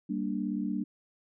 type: chord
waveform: sine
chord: G minor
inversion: none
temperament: equal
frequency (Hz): 196 / 233.1 / 293.7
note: G3 / Bb3 / D4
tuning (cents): 0 / 0 / 0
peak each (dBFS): -33 / -34 / -34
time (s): 0.09-0.84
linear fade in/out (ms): 10
effects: none